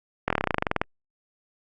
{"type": "slowing click train", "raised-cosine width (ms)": 0.5, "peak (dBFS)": -7, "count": 16, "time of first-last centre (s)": [0.28, 0.815], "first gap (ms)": 23, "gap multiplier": 1.06, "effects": ["Opus 48 kbps"]}